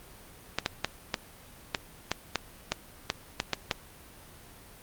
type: clicks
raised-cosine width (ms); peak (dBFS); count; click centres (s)
0.2; -8; 12; 0.586 / 0.661 / 0.846 / 1.142 / 1.748 / 2.116 / 2.357 / 2.72 / 3.101 / 3.401 / 3.533 / 3.712
effects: pink hiss -51 dBFS RMS until 4.82 s + Opus 32 kbps